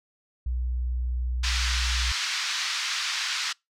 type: tone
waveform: sine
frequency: 61.5 Hz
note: B1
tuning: 7 cents flat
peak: -25 dBFS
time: 0.46-2.12 s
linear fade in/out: 5 ms
type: band-pass noise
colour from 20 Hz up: white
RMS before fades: -29 dBFS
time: 1.43-3.53 s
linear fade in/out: 10 ms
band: 1200 to 5500 Hz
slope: 24 dB/octave
effects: noise-tail reverb RT60 0.2 s tail -26 dB re dry